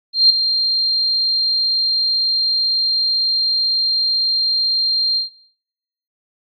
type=tone with ADSR envelope; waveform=sine; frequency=4186 Hz; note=C8; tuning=in tune; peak=-5 dBFS; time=0.13-5.3 s; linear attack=170 ms; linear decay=5 ms; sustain=-9 dB; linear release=130 ms; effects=noise-tail reverb RT60 0.9 s tail -25 dB re dry + AAC 48 kbps